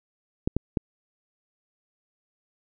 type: clicks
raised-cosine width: 3 ms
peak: -10 dBFS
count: 3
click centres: 0.475 / 0.566 / 0.772 s
effects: none